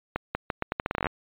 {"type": "accelerating click train", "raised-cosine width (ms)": 0.5, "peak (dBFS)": -11, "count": 15, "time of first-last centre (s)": [0.16, 1.068], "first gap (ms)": 190, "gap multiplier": 0.8, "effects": ["resampled to 8000 Hz"]}